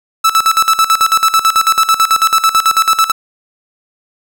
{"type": "tone with tremolo", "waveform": "45% pulse", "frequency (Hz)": 1313, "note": "E6", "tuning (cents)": -7, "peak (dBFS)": -6, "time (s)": [0.24, 3.12], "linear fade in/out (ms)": 10, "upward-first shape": "square", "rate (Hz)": 9.1, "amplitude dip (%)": 80, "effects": []}